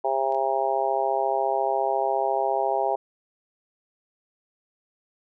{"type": "harmonic tone", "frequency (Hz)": 134.3, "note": "C3", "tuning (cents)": 46, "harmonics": [3, 4, 5, 6, 7], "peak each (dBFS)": [-29, -29, -26, -26, -31], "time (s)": [0.04, 2.96], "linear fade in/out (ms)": 10}
{"type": "clicks", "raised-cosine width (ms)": 0.2, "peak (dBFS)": -33, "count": 2, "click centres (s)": [0.323, 0.347]}
{"effects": []}